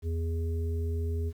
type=harmonic tone; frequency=82.41 Hz; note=E2; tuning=in tune; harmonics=1 / 3 / 5; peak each=-28 / -43 / -39 dBFS; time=0.02-1.33 s; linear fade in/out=50 ms; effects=10-bit